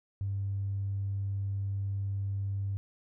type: tone with tanh clipping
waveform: triangle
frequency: 98.8 Hz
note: G2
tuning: 14 cents sharp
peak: -30 dBFS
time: 0.21-2.77 s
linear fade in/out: 0 ms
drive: 4 dB
effects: none